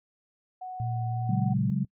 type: tone with pitch glide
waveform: sine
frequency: 740 to 746.4 Hz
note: F#5 to F#5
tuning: 0 to +15 cents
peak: -35 dBFS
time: 0.61-1.54 s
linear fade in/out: 10 ms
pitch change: +15 cents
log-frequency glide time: 0.76-1.2 s
type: tone with vibrato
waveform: sine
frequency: 116.54 Hz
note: A#2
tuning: in tune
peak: -28 dBFS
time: 0.8-1.7 s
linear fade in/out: 0 ms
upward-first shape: triangle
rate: 3 Hz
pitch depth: 16 cents each way
type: chord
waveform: sine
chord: C# suspended fourth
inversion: none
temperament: equal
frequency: 138.59 / 185 / 207.7 Hz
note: C#3 / F#3 / G#3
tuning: 0 / 0 / 0 cents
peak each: -28 / -28 / -31 dBFS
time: 1.29-1.85 s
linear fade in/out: 5 ms
effects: noise-tail reverb RT60 0.1 s tail -25 dB re dry